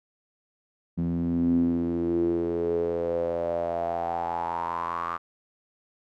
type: tone with band-pass filter sweep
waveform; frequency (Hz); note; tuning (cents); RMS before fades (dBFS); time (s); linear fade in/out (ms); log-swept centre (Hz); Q
sawtooth; 85; F2; -46; -27; 0.97-5.18; 20; 200 to 1200; 8.2
effects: none